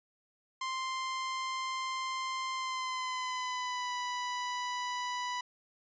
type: tone with pitch glide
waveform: sawtooth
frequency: 1046.5 to 987.8 Hz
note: C6 to B5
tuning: 0 to 0 cents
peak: -30 dBFS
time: 0.61-5.41 s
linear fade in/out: 5 ms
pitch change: -100 cents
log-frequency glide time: 2.54-3.92 s
effects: resampled to 16000 Hz